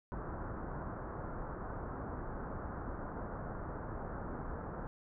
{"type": "low-pass noise", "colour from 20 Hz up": "pink", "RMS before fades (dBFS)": -42, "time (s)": [0.12, 4.87], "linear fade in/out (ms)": 0, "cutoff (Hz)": 1500, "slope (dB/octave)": 48, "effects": []}